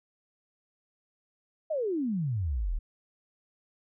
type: exponential sweep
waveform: sine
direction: down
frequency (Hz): 659.3 to 34.03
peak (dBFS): -27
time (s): 1.7-2.79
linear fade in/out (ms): 10
effects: none